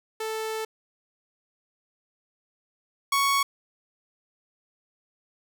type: tone pair in turn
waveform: sawtooth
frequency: 440 / 1111.9 Hz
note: A4 / C#6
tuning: 0 / +5 cents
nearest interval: octave + major third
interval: 1605 cents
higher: second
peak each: -25 / -17 dBFS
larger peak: second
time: 0.2-0.65 / 3.12-3.43 s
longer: first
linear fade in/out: 5 ms
effects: none